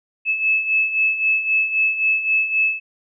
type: beating tone pair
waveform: sine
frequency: 2602 / 2605.8 Hz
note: E7 / E7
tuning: -23 / -21 cents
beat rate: 3.8 Hz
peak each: -23 / -17 dBFS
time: 0.25-2.8 s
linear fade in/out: 50 ms
effects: none